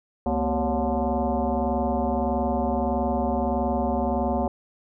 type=tone with frequency modulation; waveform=sine; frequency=247.8 Hz; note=B3; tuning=6 cents sharp; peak=-21 dBFS; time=0.26-4.48 s; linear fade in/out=2 ms; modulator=158 Hz; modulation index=3.9; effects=none